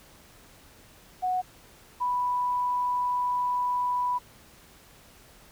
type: tone pair in turn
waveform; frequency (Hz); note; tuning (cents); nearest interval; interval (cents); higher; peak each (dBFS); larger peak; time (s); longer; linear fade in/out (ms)
sine; 736 / 987.3; F#5 / B5; -9 / -1; perfect fourth; 508; second; -24; neither; 1.22-1.42 / 2-4.19; second; 20
effects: pink hiss -54 dBFS RMS until 5.51 s